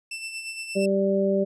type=tone with tremolo; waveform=sawtooth; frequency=2668 Hz; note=E7; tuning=20 cents sharp; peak=-27 dBFS; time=0.11-0.86 s; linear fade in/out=5 ms; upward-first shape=sine; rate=8.6 Hz; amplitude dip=50%
type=harmonic tone; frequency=195.7 Hz; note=G3; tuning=3 cents flat; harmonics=1 / 2 / 3; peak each=-24 / -24 / -24 dBFS; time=0.75-1.45 s; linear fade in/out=20 ms
effects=resampled to 24000 Hz